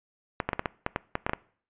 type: clicks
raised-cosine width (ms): 0.5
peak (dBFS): -11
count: 11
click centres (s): 0.402 / 0.49 / 0.532 / 0.594 / 0.658 / 0.864 / 0.961 / 1.154 / 1.265 / 1.295 / 1.334
effects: noise-tail reverb RT60 0.5 s tail -22 dB re dry + resampled to 8000 Hz